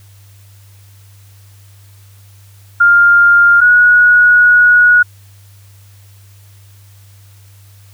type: tone pair in turn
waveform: sine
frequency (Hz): 1402 / 1456.7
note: F6 / F#6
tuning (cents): +6 / -27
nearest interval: minor second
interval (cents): 67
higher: second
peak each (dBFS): -4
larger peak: neither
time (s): 2.8-3.61 / 3.61-5.03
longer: second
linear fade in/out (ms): 10
effects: added 99 Hz sine -39 dBFS peak until 7.93 s + white hiss -49 dBFS RMS until 7.93 s